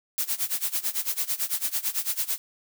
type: noise with tremolo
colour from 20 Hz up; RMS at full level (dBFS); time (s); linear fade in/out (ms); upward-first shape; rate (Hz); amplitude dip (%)
blue; -25; 0.18-2.38; 0; sine; 9; 90
effects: none